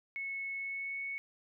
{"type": "tone with pitch glide", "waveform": "sine", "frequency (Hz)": [2198, 2215], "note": ["C#7", "C#7"], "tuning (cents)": [-15, -2], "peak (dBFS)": -36, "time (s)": [0.16, 1.18], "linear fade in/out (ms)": 0, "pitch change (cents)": 13, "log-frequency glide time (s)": [0.57, 1], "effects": []}